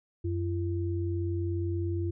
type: tone pair together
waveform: sine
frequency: 91.7 / 340.3 Hz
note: F#2 / F4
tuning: -15 / -45 cents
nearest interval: octave + major seventh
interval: 2270 cents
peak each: -29 / -33 dBFS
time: 0.24-2.11 s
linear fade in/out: 10 ms
effects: none